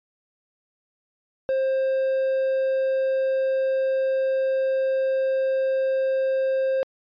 triangle tone, 530 Hz, C5, 22 cents sharp, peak -18 dBFS, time 1.49-6.83 s, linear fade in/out 0 ms, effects resampled to 11025 Hz

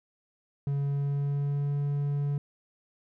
triangle tone with pitch glide, 140.7 to 143.24 Hz, C#3 to D3, +26 to -43 cents, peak -24 dBFS, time 0.67-2.38 s, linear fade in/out 2 ms, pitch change +31 cents, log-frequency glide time 0.77-1.76 s, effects none

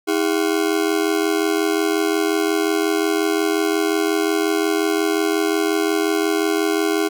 40% pulse ring-modulated tone, 362.4 Hz, F#4, 36 cents flat, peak -13 dBFS, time 0.07-7.09 s, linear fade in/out 20 ms, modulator 42.8 Hz, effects none

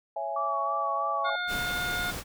sine chord, C# minor, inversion none, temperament just, 554.4 / 665.2 / 831.5 Hz, C#5 / E5 / G#5, 0 / +16 / +2 cents, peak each -37 / -33 / -33 dBFS, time 0.16-1.36 s, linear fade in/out 5 ms
sine tone with vibrato, 1140 Hz, C#6, 48 cents sharp, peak -28 dBFS, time 0.36-1.3 s, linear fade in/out 5 ms, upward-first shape sine, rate 3.1 Hz, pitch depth 35 cents each way
harmonic tone, 715 Hz, F5, 41 cents sharp, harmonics 1 / 2 / 3 / 5 / 6, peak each -38 / -30 / -40 / -37 / -47 dBFS, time 1.24-2.12 s, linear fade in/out 20 ms
pink noise, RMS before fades -36 dBFS, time 1.47-2.24 s, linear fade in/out 50 ms
effects none

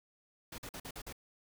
pink noise bursts, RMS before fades -45 dBFS, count 6, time 0.52-1.127 s, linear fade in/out 5 ms, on 62 ms, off 47 ms, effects none

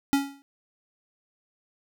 square tone with exponential decay, 278.4 Hz, C#4, 8 cents sharp, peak -17 dBFS, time 0.13-0.42 s, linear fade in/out 0 ms, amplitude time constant 61 ms, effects none

